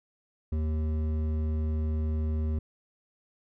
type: tone with hard clipping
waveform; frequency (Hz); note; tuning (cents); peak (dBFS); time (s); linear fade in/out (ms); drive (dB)
triangle; 77.78; D#2; 0; -28; 0.52-2.59; 5; 14
effects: none